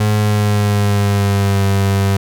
35% pulse tone with pitch glide, 105.9 to 98.24 Hz, G#2 to G2, +34 to +4 cents, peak -10 dBFS, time 0-2.17 s, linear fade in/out 5 ms, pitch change -130 cents, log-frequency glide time 0.11-1.65 s, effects none

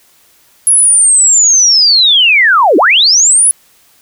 sine linear two-way sweep, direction down then up, 10640 to 269.7 to 10640 Hz, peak -4 dBFS, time 0.67-3.51 s, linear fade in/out 0 ms, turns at 2.77 s, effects white hiss -48 dBFS RMS until 4.01 s

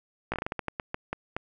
slowing click train, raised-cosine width 0.5 ms, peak -15 dBFS, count 13, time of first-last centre 0.32-1.366 s, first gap 17 ms, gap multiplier 1.27, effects none

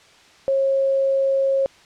sine tone, 542 Hz, C#5, 39 cents flat, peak -16 dBFS, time 0.48-1.66 s, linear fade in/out 0 ms, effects white hiss -50 dBFS RMS until 1.85 s + low-pass 5000 Hz 12 dB/octave

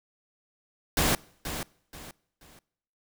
pink noise with echo, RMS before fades -24 dBFS, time 0.97-1.15 s, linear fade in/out 2 ms, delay 480 ms, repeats 3, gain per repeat -10 dB, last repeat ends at 2.59 s, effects noise-tail reverb RT60 0.8 s tail -25 dB re dry

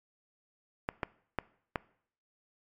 clicks, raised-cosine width 0.5 ms, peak -15 dBFS, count 4, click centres 0.889 / 1.032 / 1.387 / 1.758 s, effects noise-tail reverb RT60 0.6 s tail -21 dB re dry + MP3 96 kbps

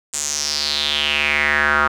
square tone with band-pass filter sweep, 73.42 Hz, D2, in tune, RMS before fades -19 dBFS, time 0.13-1.88 s, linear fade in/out 10 ms, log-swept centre 7600 to 1300 Hz, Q 5, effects none

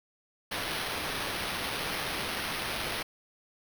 blue noise with sample-and-hold, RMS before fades -34 dBFS, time 0.51-3.03 s, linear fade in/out 10 ms, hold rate 7350 Hz, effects none

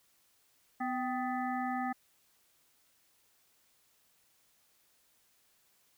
harmonic tone with a mistuned harmonic, 250 Hz, B3, 21 cents sharp, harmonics 1 / 3 / 5 / 7 / 8, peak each -36 / -35 / -41 / -44 / -47 dBFS, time 0.8-1.93 s, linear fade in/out 10 ms, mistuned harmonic 3, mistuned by +60 cents, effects white hiss -70 dBFS RMS until 5.97 s

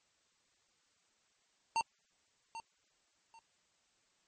square tone with echo, 910 Hz, A#5, 42 cents flat, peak -30 dBFS, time 1.76-1.81 s, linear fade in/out 0 ms, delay 790 ms, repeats 2, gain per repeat -13 dB, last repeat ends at 3.39 s, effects white hiss -74 dBFS RMS until 4.27 s + MP3 32 kbps

